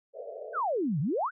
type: band-pass noise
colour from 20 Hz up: white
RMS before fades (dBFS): -41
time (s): 0.13-0.62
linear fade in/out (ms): 50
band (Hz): 430 to 670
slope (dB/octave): 96
type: exponential two-way sweep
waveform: sine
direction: down then up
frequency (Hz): 1607 to 130.3 to 1607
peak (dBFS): -26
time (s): 0.53-1.31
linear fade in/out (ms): 50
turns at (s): 1
effects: none